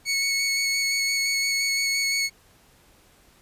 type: tone with vibrato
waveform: 20% pulse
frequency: 2210 Hz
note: C#7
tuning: 6 cents flat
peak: -17 dBFS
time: 0.05-2.3 s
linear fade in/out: 50 ms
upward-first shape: square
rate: 5.8 Hz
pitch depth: 10 cents each way
effects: pink hiss -57 dBFS RMS until 3.41 s + resampled to 32000 Hz